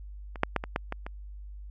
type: clicks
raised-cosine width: 0.5 ms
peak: -25 / -7 / -10 / -19 / -12 / -17 / -22 dBFS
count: 7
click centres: 0.358 / 0.434 / 0.563 / 0.639 / 0.761 / 0.924 / 1.065 s
effects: added 50 Hz sine -40 dBFS peak until 1.7 s